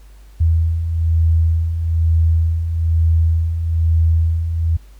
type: beating tone pair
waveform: sine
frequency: 81 / 82.1 Hz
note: E2 / E2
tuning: -30 / -6 cents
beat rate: 1.1 Hz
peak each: -21 / -13 dBFS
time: 0.4-4.77 s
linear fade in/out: 10 ms
effects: added 50 Hz sine -39 dBFS peak until 4.99 s + pink hiss -54 dBFS RMS until 4.99 s